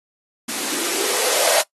violet noise with band-pass filter sweep, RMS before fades -21 dBFS, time 0.48-1.62 s, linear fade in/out 10 ms, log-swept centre 230 to 650 Hz, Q 5.4, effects noise-tail reverb RT60 0.1 s tail -18 dB re dry + AAC 32 kbps

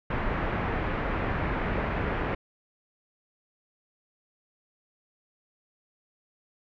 pink low-pass noise, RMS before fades -29 dBFS, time 0.1-2.35 s, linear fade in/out 5 ms, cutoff 2200 Hz, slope 24 dB/octave, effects none

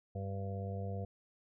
harmonic tone, 98 Hz, G2, in tune, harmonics 1 / 2 / 4 / 5 / 6 / 7, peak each -38 / -45 / -52 / -46 / -53 / -48 dBFS, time 0.15-1.05 s, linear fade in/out 5 ms, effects none

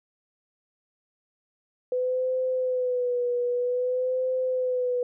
sine tone with vibrato, 500 Hz, B4, 21 cents sharp, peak -23 dBFS, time 1.92-5.03 s, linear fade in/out 2 ms, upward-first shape sine, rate 0.52 Hz, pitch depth 47 cents each way, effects none

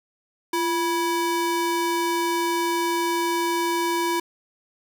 square ring-modulated tone, 660 Hz, E5, 2 cents sharp, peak -19 dBFS, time 0.53-4.2 s, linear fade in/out 5 ms, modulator 316 Hz, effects none

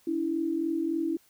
sine tone pair together, 285.9 / 329.4 Hz, D4 / E4, -46 / -1 cents, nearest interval major second, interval 245 cents, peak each -32 / -27 dBFS, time 0.07-1.17 s, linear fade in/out 5 ms, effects white hiss -63 dBFS RMS until 1.29 s

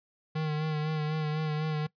square tone with vibrato, 154.1 Hz, D#3, 16 cents flat, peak -29 dBFS, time 0.35-1.87 s, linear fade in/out 10 ms, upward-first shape sine, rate 4 Hz, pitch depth 34 cents each way, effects noise-tail reverb RT60 0.1 s tail -21 dB re dry + resampled to 11025 Hz

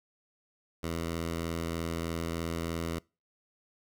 10% pulse tone, 83.2 Hz, E2, 17 cents sharp, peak -24 dBFS, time 0.83-2.99 s, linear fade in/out 5 ms, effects noise-tail reverb RT60 0.3 s tail -25 dB re dry

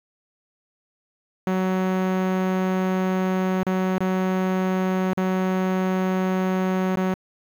sawtooth tone with dropouts, 186.7 Hz, F#3, 16 cents sharp, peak -16 dBFS, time 1.47-7.14 s, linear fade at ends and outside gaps 2 ms, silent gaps 3.632-3.666 / 3.982-4.005 / 5.134-5.174 / 6.958-6.971 s, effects low-pass 2000 Hz 12 dB/octave + 8-bit

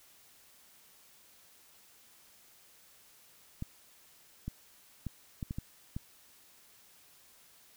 clicks, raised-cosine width 5 ms, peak -24 dBFS, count 7, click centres 3.624 / 4.48 / 5.067 / 5.428 / 5.509 / 5.585 / 5.965 s, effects white hiss -61 dBFS RMS until 7.76 s

